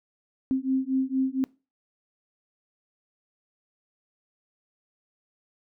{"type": "beating tone pair", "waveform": "sine", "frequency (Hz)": [261.6, 265.9], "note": ["C4", "C4"], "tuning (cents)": [0, 28], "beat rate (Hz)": 4.3, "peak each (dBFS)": -26, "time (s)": [0.51, 1.44], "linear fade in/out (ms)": 0, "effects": ["noise-tail reverb RT60 0.3 s tail -23 dB re dry"]}